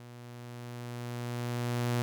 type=tone with level ramp; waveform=sawtooth; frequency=120.7 Hz; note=B2; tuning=39 cents flat; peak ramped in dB=-43 to -23 dBFS; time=0-2.02 s; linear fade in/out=0 ms; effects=none